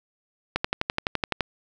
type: click train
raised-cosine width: 0.3 ms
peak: -7 dBFS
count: 11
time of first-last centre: 0.56-1.407 s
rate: 11.8 Hz
effects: none